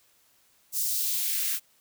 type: noise with high-pass filter sweep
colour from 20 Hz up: blue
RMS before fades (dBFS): -28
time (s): 0.72-1.6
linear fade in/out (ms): 50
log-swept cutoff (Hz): 6100 to 1500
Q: 1.2
effects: white hiss -64 dBFS RMS until 1.8 s